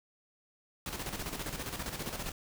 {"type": "noise with tremolo", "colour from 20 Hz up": "pink", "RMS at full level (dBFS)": -37, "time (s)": [0.86, 2.32], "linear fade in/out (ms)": 2, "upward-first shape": "square", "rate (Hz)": 15, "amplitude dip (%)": 55, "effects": []}